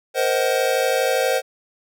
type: chord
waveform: square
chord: C half-diminished seventh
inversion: third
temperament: just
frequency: 470.9 / 523.3 / 627.9 / 753.5 Hz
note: Bb4 / C5 / Eb5 / Gb5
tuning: +18 / 0 / +16 / +31 cents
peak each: -25 / -21 / -26 / -26 dBFS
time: 0.14-1.42 s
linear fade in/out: 50 ms
effects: none